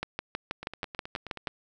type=two click trains; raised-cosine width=0.3 ms; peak=-15 / -23 dBFS; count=10 / 9; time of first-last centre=0.03-1.472 / 0.63-1.479 s; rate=6.24 / 9.42 Hz; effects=none